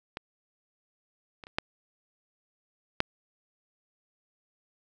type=clicks; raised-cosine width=0.3 ms; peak=-19 / -27 / -30 / -10 / -7 dBFS; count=5; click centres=0.171 / 1.438 / 1.469 / 1.585 / 3.004 s; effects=none